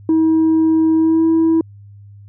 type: tone with pitch glide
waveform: sine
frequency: 320.3 to 325.5 Hz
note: E4 to E4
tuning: -50 to -22 cents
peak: -8 dBFS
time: 0.09-1.61 s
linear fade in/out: 2 ms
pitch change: +28 cents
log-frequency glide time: 0.96-1.25 s
effects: tanh soft clip ceiling -9 dBFS + added 101 Hz sine -37 dBFS peak until 2.28 s